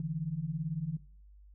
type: beating tone pair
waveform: sine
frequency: 146.4 / 164.4 Hz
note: D3 / E3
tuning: -5 / -4 cents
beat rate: 18 Hz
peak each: -36 / -35 dBFS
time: 0-0.97 s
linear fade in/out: 2 ms
effects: noise-tail reverb RT60 0.5 s tail -18 dB re dry + added 50 Hz sine -53 dBFS peak until 1.54 s